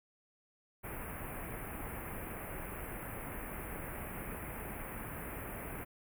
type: band-stop noise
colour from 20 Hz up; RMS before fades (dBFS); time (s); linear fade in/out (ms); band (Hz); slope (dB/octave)
pink; -43; 0.83-5.85; 20; 2500 to 10000; 48
effects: none